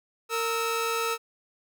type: tone pair together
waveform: sawtooth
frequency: 460 / 1301 Hz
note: A#4 / E6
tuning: -23 / -23 cents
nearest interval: octave + tritone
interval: 1800 cents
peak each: -25 dBFS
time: 0.29-1.18 s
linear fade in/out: 50 ms
effects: none